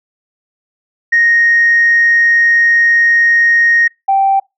sine tone pair in turn, 1864.7 / 781.1 Hz, A#6 / G5, 0 / -6 cents, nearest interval octave + minor third, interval 1506 cents, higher first, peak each -6 / -7 dBFS, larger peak first, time 1.12-3.88 / 4.08-4.4 s, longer first, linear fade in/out 10 ms, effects noise-tail reverb RT60 0.2 s tail -24 dB re dry + tanh soft clip ceiling -2 dBFS

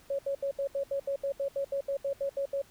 sine tone bursts, 554.4 Hz, C#5, in tune, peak -28 dBFS, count 16, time 0.1-2.618 s, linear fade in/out 5 ms, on 88 ms, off 74 ms, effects pink hiss -59 dBFS RMS until 2.7 s

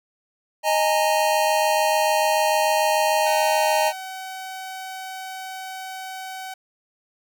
square chord, D# suspended fourth, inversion none, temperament equal with one note detuned, 622.3 / 830.6 / 917.4 Hz, D#5 / G#5 / A#5, 0 / 0 / -28 cents, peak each -22 / -23 / -24 dBFS, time 0.63-3.93 s, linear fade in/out 50 ms
sawtooth tone, 757 Hz, F#5, 39 cents sharp, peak -28 dBFS, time 3.26-6.54 s, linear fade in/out 5 ms
effects none

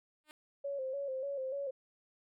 5% pulse tone with exponential growth, 304.5 Hz, D#4, 37 cents flat, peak -38 dBFS, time 0.24-0.31 s, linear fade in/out 0 ms, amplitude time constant 15 ms
sine tone with vibrato, 542 Hz, C#5, 39 cents flat, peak -35 dBFS, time 0.64-1.71 s, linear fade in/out 10 ms, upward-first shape square, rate 3.4 Hz, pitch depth 59 cents each way
effects none

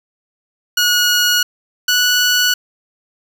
15% pulse tone pair in turn, 1451 / 1474.7 Hz, F#6 / F#6, -34 / -6 cents, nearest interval unison, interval 28 cents, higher second, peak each -5 dBFS, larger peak neither, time 0.77-1.43 / 1.88-2.54 s, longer neither, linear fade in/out 5 ms, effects none

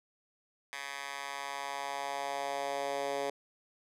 10% pulse tone with high-pass filter sweep, 140 Hz, C#3, 18 cents sharp, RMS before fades -37 dBFS, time 0.73-3.3 s, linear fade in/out 0 ms, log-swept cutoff 1500 to 470 Hz, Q 1.8, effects low-pass 10000 Hz 12 dB/octave

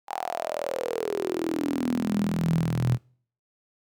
sawtooth tone with high-pass filter sweep, 41.2 Hz, E1, in tune, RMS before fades -27 dBFS, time 0.07-2.98 s, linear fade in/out 50 ms, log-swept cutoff 830 to 120 Hz, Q 8.6, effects noise-tail reverb RT60 0.5 s tail -25 dB re dry

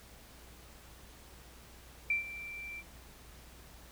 sine tone with ADSR envelope, 2349 Hz, D7, in tune, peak -26 dBFS, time 2.1-2.83 s, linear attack 3 ms, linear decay 130 ms, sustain -15 dB, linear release 44 ms, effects added 60 Hz sine -56 dBFS peak until 3.91 s + pink hiss -56 dBFS RMS until 3.91 s

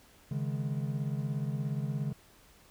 triangle chord, C# suspended second, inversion none, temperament equal, 138.59 / 155.56 / 207.7 Hz, C#3 / D#3 / G#3, 0 / 0 / 0 cents, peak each -31 / -34 / -37 dBFS, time 0.31-2.13 s, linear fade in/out 5 ms, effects pink hiss -60 dBFS RMS until 2.7 s

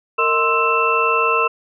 sine tone cluster, 458.8 / 629 / 1048 / 1317 / 2672 Hz, A#4 / D#5 / C6 / E6 / E7, -28 / +19 / +2 / -2 / +23 cents, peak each -21 / -28 / -19 / -19 / -20 dBFS, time 0.18-1.48 s, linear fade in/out 10 ms, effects none

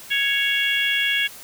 harmonic tone, 555 Hz, C#5, 2 cents sharp, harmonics 3 / 4 / 5 / 6, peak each -24 / -24 / -24 / -24 dBFS, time 0.1-1.28 s, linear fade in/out 20 ms, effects white hiss -41 dBFS RMS until 1.43 s

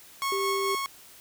sawtooth tone with tremolo, 1097 Hz, C#6, 18 cents flat, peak -22 dBFS, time 0.22-0.86 s, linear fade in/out 0 ms, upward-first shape triangle, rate 4.6 Hz, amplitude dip 35%
triangle tone, 392.4 Hz, G4, 2 cents sharp, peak -26 dBFS, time 0.32-0.75 s, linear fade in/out 2 ms
effects white hiss -51 dBFS RMS until 1.2 s

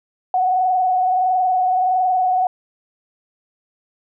sine tone with frequency modulation, 740 Hz, F#5, in tune, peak -14 dBFS, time 0.34-2.47 s, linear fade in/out 2 ms, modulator 21.5 Hz, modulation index 0.81, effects none

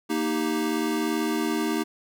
square chord, Eb major, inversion second, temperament equal, 233.1 / 311.1 / 392 Hz, Bb3 / Eb4 / G4, 0 / 0 / 0 cents, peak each -30 / -27 / -31 dBFS, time 0.09-1.84 s, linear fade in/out 20 ms, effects none

